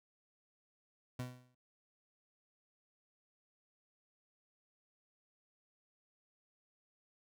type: tone with exponential decay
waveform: 30% pulse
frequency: 125.3 Hz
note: B2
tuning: 25 cents sharp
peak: -34 dBFS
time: 1.19-1.55 s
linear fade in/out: 5 ms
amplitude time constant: 77 ms
effects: none